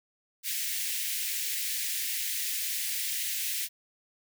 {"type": "high-pass noise", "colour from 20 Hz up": "white", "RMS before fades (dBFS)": -32, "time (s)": [0.43, 3.69], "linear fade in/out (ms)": 50, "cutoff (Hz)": 1800, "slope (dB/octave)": 48, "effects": []}